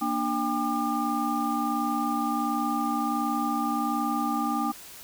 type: tone cluster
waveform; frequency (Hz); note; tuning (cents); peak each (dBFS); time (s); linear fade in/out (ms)
sine; 234.8 / 296.2 / 799 / 1200; A#3 / D4 / G5 / D6; +13 / +15 / +33 / +37; -30; 0.01-4.72; 10
effects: white hiss -45 dBFS RMS until 5.03 s